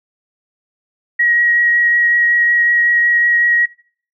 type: tone with vibrato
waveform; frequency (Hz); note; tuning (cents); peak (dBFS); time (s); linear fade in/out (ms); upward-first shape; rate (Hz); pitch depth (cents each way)
sine; 1900; A#6; +33; -10; 1.19-3.66; 10; triangle; 5.4; 11
effects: noise-tail reverb RT60 0.5 s tail -23 dB re dry